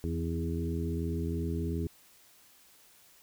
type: harmonic tone with a mistuned harmonic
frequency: 82.8 Hz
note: E2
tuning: 8 cents sharp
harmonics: 1 / 2 / 3 / 4 / 5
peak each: -33 / -36 / -38 / -39 / -40 dBFS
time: 0.04-1.87 s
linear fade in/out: 0 ms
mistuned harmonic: 3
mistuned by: +28 cents
effects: white hiss -60 dBFS RMS until 3.22 s